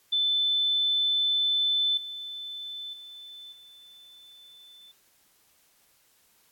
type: tone with level steps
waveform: sine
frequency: 3520 Hz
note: A7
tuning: in tune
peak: -22 / -35 / -42 / -49 dBFS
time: 0.12-4.92 s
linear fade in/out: 10 ms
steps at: 1.97 / 2.93 / 3.52 s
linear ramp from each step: 5 ms
effects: white hiss -64 dBFS RMS until 6.51 s + AAC 64 kbps